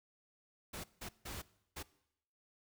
pink noise bursts at uneven times, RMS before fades -45 dBFS, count 4, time 0.73-0.84 / 1.01-1.09 / 1.25-1.42 / 1.76-1.83 s, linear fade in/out 10 ms, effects noise-tail reverb RT60 0.8 s tail -20 dB re dry

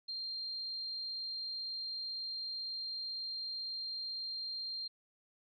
sine tone, 4186 Hz, C8, in tune, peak -38 dBFS, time 0.08-4.88 s, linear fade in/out 10 ms, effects none

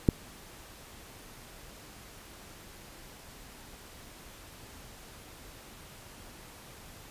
click, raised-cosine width 3 ms, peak -7 dBFS, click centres 0.088 s, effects pink hiss -50 dBFS RMS until 7.1 s + resampled to 32000 Hz

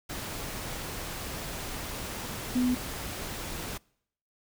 sine tone in noise, 249.5 Hz, B3, 18 cents sharp, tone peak -23 dBFS, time 2.55-2.75 s, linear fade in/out 10 ms, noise pink, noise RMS -37 dBFS, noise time 0.09-3.78 s, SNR +11 dB, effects noise-tail reverb RT60 0.7 s tail -26 dB re dry

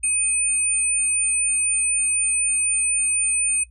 sine tone pair together, 2525 / 8998 Hz, D#7 / C#9, +25 / +25 cents, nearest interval octave + minor seventh, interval 2200 cents, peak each -26 / -18 dBFS, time 0.03-3.64 s, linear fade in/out 10 ms, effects noise-tail reverb RT60 0.1 s tail -18 dB re dry + added 60 Hz sine -46 dBFS peak until 3.7 s

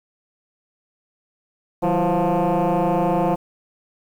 sine tone with frequency modulation, 187.5 Hz, F#3, 23 cents sharp, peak -14 dBFS, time 1.82-3.36 s, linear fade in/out 20 ms, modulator 174 Hz, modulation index 4.2, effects tanh soft clip ceiling -15 dBFS + 8-bit

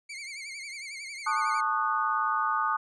sawtooth tone with vibrato, 2217 Hz, C#7, in tune, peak -34 dBFS, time 0.09-1.61 s, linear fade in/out 10 ms, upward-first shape triangle, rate 11 Hz, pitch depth 120 cents each way
sine chord, D# half-diminished seventh, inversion second, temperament equal with one note detuned, 880 / 1108.7 / 1227.4 / 1480 Hz, A5 / C#6 / D#6 / F#6, 0 / 0 / -24 / 0 cents, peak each -31 / -33 / -27 / -33 dBFS, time 1.26-2.77 s, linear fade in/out 10 ms
effects resampled to 22050 Hz

